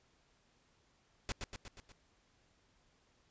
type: noise with echo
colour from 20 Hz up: pink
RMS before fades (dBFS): -37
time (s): 1.29-1.32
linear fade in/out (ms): 0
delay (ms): 120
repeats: 5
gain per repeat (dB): -4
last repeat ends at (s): 1.92
effects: pink hiss -72 dBFS RMS until 3.3 s + resampled to 16000 Hz